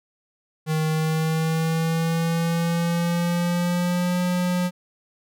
square tone with pitch glide, 156.9 to 179.19 Hz, D#3 to F3, +15 to +45 cents, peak -21 dBFS, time 0.66-4.71 s, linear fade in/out 50 ms, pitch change +230 cents, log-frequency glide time 0.87-4.21 s, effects none

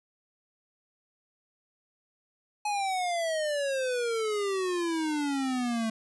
square exponential sweep, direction down, 846 to 220 Hz, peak -28 dBFS, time 2.65-5.9 s, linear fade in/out 5 ms, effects resampled to 24000 Hz

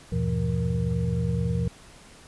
sine tone cluster, 77.9 / 96.6 / 120.4 / 169.9 / 469 Hz, D#2 / G2 / B2 / F3 / A#4, +3 / -25 / -44 / -47 / +11 cents, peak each -30 / -33 / -27 / -27 / -35 dBFS, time 0.12-1.68 s, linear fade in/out 5 ms, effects pink hiss -50 dBFS RMS until 2.27 s + resampled to 24000 Hz

